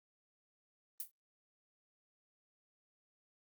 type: noise with exponential decay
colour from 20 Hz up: violet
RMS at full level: -36 dBFS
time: 1-1.11 s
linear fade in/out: 2 ms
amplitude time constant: 23 ms
effects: Opus 32 kbps